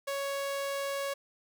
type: tone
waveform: sawtooth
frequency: 556 Hz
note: C#5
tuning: 5 cents sharp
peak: -28 dBFS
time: 0.07-1.14 s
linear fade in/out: 10 ms
effects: none